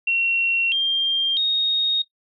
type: tone with pitch steps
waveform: sine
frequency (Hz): 2731 / 3192 / 3731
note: F7 / G7 / A#7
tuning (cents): -39 / +31 / +1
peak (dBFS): -17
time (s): 0.07-2.02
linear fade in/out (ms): 5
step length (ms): 650
effects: noise-tail reverb RT60 0.1 s tail -18 dB re dry